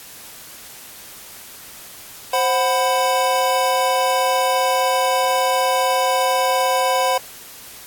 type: tone cluster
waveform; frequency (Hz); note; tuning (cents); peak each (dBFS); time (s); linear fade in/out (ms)
square; 525 / 742 / 998; C5 / F#5 / B5; +6 / +5 / +18; -21; 2.33-7.18; 5
effects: white hiss -39 dBFS RMS until 7.86 s + AAC 64 kbps